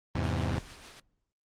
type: chord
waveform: sawtooth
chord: E augmented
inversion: none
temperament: equal with one note detuned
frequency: 82.41 / 103.05 / 130.81 Hz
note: E2 / G#2 / B#2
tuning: 0 / -13 / 0 cents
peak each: -27 / -29 / -30 dBFS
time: 0.15-0.59 s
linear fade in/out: 5 ms
type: noise with tremolo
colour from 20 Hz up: white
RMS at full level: -42 dBFS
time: 0.23-1 s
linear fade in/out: 5 ms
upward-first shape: sine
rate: 6.7 Hz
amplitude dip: 35%
type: noise with exponential decay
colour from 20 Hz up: brown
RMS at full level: -43 dBFS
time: 0.49-1.32 s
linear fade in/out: 0 ms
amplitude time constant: 180 ms
effects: low-pass 5000 Hz 12 dB/octave + Opus 32 kbps